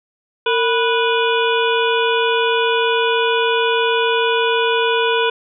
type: harmonic tone with a mistuned harmonic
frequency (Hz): 491.5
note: B4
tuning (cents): -8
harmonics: 1 / 2 / 3 / 5 / 6 / 7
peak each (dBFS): -17 / -20 / -22 / -24 / -25 / -25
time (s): 0.46-5.3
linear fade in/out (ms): 5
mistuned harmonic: 1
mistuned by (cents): -120
effects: none